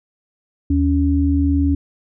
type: tone pair together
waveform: sine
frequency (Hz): 78.57 / 280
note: D#2 / C#4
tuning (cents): +17 / +18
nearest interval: octave + minor seventh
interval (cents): 2201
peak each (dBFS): -16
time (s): 0.7-1.75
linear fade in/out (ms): 5
effects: none